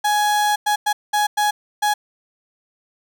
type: tone bursts at uneven times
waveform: 35% pulse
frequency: 835 Hz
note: G#5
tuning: 9 cents sharp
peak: -14 dBFS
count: 6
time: 0.04-0.56 / 0.66-0.76 / 0.86-0.93 / 1.13-1.27 / 1.37-1.51 / 1.82-1.94 s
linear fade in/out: 10 ms
effects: none